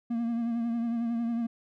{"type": "tone with vibrato", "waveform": "triangle", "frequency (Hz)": 233.1, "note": "A#3", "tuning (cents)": 0, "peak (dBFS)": -25, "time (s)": [0.1, 1.47], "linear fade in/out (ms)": 10, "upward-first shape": "triangle", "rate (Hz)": 11, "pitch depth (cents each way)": 43, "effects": []}